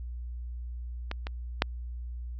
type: clicks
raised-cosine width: 0.3 ms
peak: -17 / -20 / -6 dBFS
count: 3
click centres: 1.114 / 1.269 / 1.621 s
effects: added 60 Hz sine -35 dBFS peak until 2.39 s + resampled to 16000 Hz